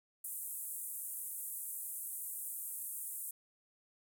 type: band-pass noise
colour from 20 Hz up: pink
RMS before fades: -43 dBFS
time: 0.24-3.31 s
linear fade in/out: 5 ms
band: 8500 to 16000 Hz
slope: 48 dB/octave
effects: none